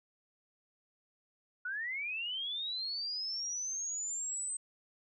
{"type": "linear sweep", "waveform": "sine", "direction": "up", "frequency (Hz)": [1432, 8260], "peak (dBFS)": -35, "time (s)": [1.65, 4.57], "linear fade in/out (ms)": 5, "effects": []}